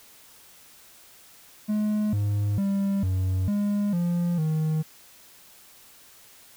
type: tone with pitch steps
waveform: triangle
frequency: 211.5 / 102.8 / 197.5 / 93.2 / 204.7 / 173.6 / 156.6 Hz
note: G#3 / G#2 / G3 / F#2 / G#3 / F3 / D#3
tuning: +32 / -17 / +13 / +13 / -25 / -10 / +11 cents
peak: -20 dBFS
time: 1.68-4.83 s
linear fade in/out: 20 ms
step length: 450 ms
effects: white hiss -52 dBFS RMS until 6.56 s